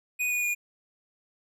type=tone with pitch steps; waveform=square; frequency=2481 / 2458 / 2436 Hz; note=D#7 / D#7 / D#7; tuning=-6 / -22 / -37 cents; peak=-26 dBFS; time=0.19-0.55 s; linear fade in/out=20 ms; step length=120 ms; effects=none